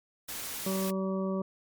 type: noise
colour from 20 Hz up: white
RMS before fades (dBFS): -38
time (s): 0.28-0.91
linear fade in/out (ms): 10
type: harmonic tone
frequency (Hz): 190.9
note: G3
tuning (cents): -46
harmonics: 1 / 2 / 3 / 5 / 6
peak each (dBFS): -30 / -35 / -36 / -46 / -42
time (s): 0.66-1.42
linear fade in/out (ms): 5
effects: MP3 96 kbps